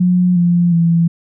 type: tone with pitch steps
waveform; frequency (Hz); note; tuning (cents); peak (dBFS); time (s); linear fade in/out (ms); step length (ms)
sine; 180 / 173.87 / 167.95; F#3 / F3 / E3; -47 / -7 / +33; -9; 0-1.08; 10; 360
effects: none